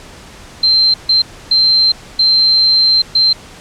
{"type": "tone bursts at uneven times", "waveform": "sine", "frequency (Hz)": 4129, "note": "C8", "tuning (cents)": -24, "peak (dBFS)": -7, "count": 5, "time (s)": [[0.63, 0.94], [1.09, 1.22], [1.51, 1.92], [2.19, 3.02], [3.15, 3.33]], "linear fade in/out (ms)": 5, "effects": ["pink hiss -36 dBFS RMS until 3.6 s", "low-pass 8000 Hz 12 dB/octave"]}